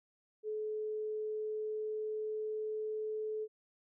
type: tone with pitch glide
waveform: sine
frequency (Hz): 429.3 to 431.8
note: A4 to A4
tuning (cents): -43 to -33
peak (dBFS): -35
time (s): 0.43-3.48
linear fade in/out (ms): 50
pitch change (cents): +10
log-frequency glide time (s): 0.75-3.17
effects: none